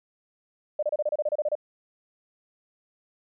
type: tone bursts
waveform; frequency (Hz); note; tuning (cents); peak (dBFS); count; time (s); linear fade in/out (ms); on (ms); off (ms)
sine; 600; D5; +37; -22; 12; 0.79-1.553; 5; 37; 29
effects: none